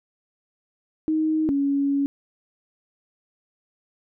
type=tone pair in turn; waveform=sine; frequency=313.4 / 280 Hz; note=D#4 / C#4; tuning=+13 / +18 cents; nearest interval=major second; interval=195 cents; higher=first; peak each=-19 dBFS; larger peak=neither; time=1.08-1.49 / 1.49-2.06 s; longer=second; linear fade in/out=0 ms; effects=none